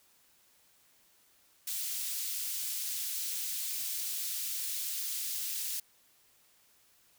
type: high-pass noise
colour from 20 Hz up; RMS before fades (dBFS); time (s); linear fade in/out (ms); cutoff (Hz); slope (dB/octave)
white; -36; 1.67-5.8; 5; 3500; 12
effects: white hiss -66 dBFS RMS until 7.18 s